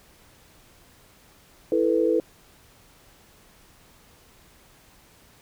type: chord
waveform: sine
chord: E suspended fourth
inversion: none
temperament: equal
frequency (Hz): 329.6 / 440 / 493.9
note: E4 / A4 / B4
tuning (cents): 0 / 0 / 0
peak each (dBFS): -23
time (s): 1.72-2.2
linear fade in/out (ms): 2
effects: pink hiss -55 dBFS RMS until 5.41 s